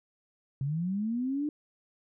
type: linear sweep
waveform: sine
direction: up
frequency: 130.81 to 303.2 Hz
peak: -28 dBFS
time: 0.61-1.49 s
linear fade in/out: 2 ms
effects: none